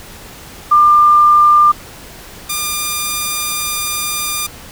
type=tone pair in turn; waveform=sine / 5% pulse; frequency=1196 / 1201.3 Hz; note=D6 / D6; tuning=+31 / +39 cents; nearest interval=unison; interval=8 cents; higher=second; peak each=-5 dBFS; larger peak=neither; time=0.71-1.72 / 2.49-4.47 s; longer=second; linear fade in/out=10 ms; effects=pink hiss -35 dBFS RMS until 4.71 s